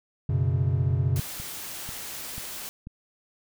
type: chord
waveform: triangle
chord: F# suspended fourth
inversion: none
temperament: just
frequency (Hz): 92.5 / 123.33 / 138.75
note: F#2 / B2 / C#3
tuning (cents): 0 / -2 / +2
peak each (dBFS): -24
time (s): 0.29-1.2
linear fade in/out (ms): 5
type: click train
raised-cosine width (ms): 5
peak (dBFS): -26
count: 5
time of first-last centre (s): 0.91-2.871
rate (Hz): 2.04
type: noise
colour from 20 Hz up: white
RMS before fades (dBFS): -37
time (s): 1.16-2.69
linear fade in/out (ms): 0
effects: none